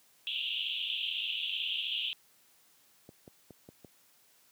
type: band-pass noise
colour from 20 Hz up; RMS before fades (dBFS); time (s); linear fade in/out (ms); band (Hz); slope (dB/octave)
pink; -35; 0.27-2.13; 0; 2700 to 3500; 96
type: clicks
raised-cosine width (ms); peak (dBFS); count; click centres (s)
2; -35; 5; 3.091 / 3.278 / 3.507 / 3.689 / 3.847
effects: white hiss -65 dBFS RMS until 4.51 s + high-pass 100 Hz 12 dB/octave